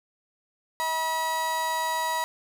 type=tone pair together; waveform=35% pulse; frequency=639.5 / 967 Hz; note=D#5 / B5; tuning=+47 / -37 cents; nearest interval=perfect fifth; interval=716 cents; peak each=-33 / -24 dBFS; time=0.8-2.24 s; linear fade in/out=0 ms; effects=none